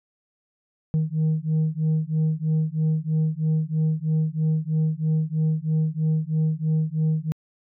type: beating tone pair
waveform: sine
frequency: 155.56 / 158.66 Hz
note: D#3 / D#3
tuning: 0 / +34 cents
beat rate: 3.1 Hz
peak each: -21 / -21 dBFS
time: 0.94-7.32 s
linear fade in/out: 0 ms
effects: tanh soft clip ceiling -17 dBFS